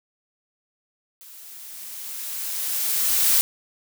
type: noise with level ramp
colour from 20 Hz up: blue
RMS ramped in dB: -45 to -17 dBFS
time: 1.21-3.41 s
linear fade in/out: 0 ms
effects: none